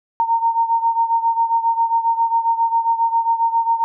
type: beating tone pair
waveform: sine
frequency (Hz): 917 / 924.4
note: A#5 / A#5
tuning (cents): -29 / -15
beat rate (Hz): 7.4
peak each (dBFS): -16 / -20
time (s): 0.2-3.84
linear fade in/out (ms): 0
effects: none